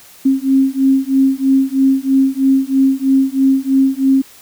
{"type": "beating tone pair", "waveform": "sine", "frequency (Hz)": [266.8, 269.9], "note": ["C4", "C#4"], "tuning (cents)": [34, -46], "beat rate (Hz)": 3.1, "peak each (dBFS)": -13, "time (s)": [0.25, 4.22], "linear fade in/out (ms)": 10, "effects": ["white hiss -42 dBFS RMS until 4.41 s"]}